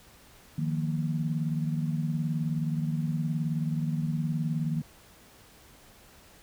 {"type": "chord", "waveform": "sine", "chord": "Eb suspended second", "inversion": "none", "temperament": "equal", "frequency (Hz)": [155.56, 174.61, 233.1], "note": ["Eb3", "F3", "Bb3"], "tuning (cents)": [0, 0, 0], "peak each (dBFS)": [-28, -34, -34], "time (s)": [0.58, 4.82], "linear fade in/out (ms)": 5, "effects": ["pink hiss -55 dBFS RMS until 6.42 s"]}